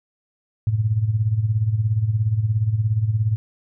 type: tone with tremolo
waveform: sine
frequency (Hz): 108.8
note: A2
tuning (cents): -19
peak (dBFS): -14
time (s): 0.67-3.36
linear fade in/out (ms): 0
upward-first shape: sine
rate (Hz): 17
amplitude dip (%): 70
effects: none